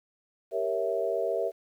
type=chord; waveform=sine; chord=G diminished seventh; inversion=none; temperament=equal; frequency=392 / 466.2 / 554.4 / 659.3 Hz; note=G4 / Bb4 / Db5 / Fb5; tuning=0 / 0 / 0 / 0 cents; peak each=-33 / -31 / -33 / -30 dBFS; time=0.51-1.52 s; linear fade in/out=50 ms; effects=10-bit